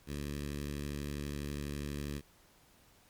10% pulse tone with notch filter, 72.2 Hz, D2, 29 cents flat, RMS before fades -39 dBFS, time 0.06-2.22 s, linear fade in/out 50 ms, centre 820 Hz, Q 0.58, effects pink hiss -64 dBFS RMS until 3.09 s + MP3 96 kbps

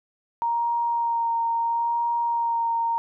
sine tone with vibrato, 932.3 Hz, A#5, in tune, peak -21 dBFS, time 0.42-2.98 s, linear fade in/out 0 ms, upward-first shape sine, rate 0.74 Hz, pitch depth 15 cents each way, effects none

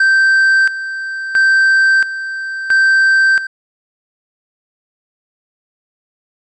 triangle tone with tremolo, 1561 Hz, G6, 8 cents flat, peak -6 dBFS, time 0-3.47 s, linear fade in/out 5 ms, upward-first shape square, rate 0.74 Hz, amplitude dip 75%, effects resampled to 22050 Hz

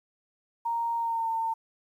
sine tone with pitch glide, 930 to 904.6 Hz, A#5 to A5, -4 to +48 cents, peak -26 dBFS, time 0.65-1.54 s, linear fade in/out 10 ms, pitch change -48 cents, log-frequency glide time 0.97-1.29 s, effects 10-bit

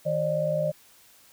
sine tone cluster, 157 / 545 / 604 Hz, D#3 / C#5 / D5, +16 / -29 / +48 cents, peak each -30 / -30 / -25 dBFS, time 0.05-0.72 s, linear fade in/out 20 ms, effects white hiss -56 dBFS RMS until 1.32 s

